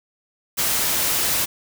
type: noise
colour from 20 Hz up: white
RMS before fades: -21 dBFS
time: 0.57-1.46 s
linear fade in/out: 20 ms
effects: none